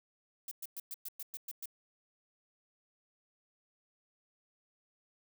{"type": "noise bursts", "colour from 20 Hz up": "violet", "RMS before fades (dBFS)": -42, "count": 9, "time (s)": [0.48, 1.657], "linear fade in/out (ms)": 2, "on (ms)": 33, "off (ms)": 110, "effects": []}